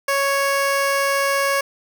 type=tone; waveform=15% pulse; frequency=554.4 Hz; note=C#5; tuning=in tune; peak=-11 dBFS; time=0.08-1.61 s; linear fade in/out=5 ms; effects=none